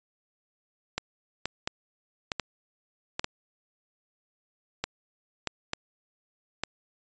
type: clicks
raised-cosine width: 0.2 ms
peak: -11 dBFS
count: 11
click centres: 0.98 / 1.456 / 1.675 / 2.318 / 2.397 / 3.195 / 3.244 / 4.84 / 5.473 / 5.734 / 6.636 s
effects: resampled to 16000 Hz